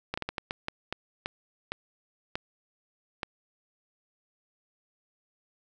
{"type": "slowing click train", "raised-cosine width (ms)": 0.3, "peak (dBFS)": -15, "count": 12, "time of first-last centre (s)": [0.14, 3.232], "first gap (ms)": 35, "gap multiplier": 1.38, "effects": []}